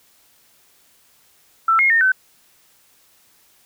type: tone with pitch steps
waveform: sine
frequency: 1332 / 2148 / 1829 / 1525 Hz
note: E6 / C7 / A#6 / G6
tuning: +18 / +45 / -33 / -48 cents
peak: -12 dBFS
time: 1.68-2.12 s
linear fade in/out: 5 ms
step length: 110 ms
effects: white hiss -56 dBFS RMS until 3.65 s